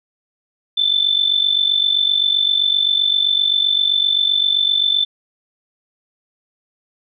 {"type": "tone with amplitude modulation", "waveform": "sine", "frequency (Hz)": 3527, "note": "A7", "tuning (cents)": 3, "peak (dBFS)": -10, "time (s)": [0.77, 5.05], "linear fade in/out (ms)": 10, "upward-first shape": "sine", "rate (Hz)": 47.7, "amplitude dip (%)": 75, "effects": []}